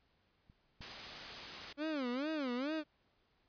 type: clicks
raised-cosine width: 5 ms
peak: -48 / -40 dBFS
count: 2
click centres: 0.499 / 0.808 s
type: noise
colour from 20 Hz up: white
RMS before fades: -45 dBFS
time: 0.81-1.73 s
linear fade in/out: 5 ms
type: tone with vibrato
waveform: 30% pulse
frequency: 277.2 Hz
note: C#4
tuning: in tune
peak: -33 dBFS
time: 1.77-2.84 s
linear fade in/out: 50 ms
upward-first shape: sine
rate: 2.3 Hz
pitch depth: 240 cents each way
effects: pink hiss -75 dBFS RMS until 3.48 s + resampled to 11025 Hz